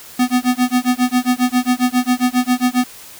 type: tone with tremolo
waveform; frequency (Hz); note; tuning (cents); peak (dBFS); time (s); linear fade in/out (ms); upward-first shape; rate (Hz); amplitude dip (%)
square; 249.5; B3; +18; -11; 0.19-2.84; 5; sine; 7.4; 100
effects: white hiss -38 dBFS RMS until 3.19 s